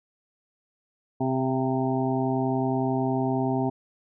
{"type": "harmonic tone with a mistuned harmonic", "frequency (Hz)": 130.81, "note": "C3", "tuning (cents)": 0, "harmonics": [1, 2, 3, 5, 6, 7], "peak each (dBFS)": [-29, -26, -30, -32, -32, -35], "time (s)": [1.2, 3.7], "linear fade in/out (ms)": 10, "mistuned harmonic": 5, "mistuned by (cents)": 31, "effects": []}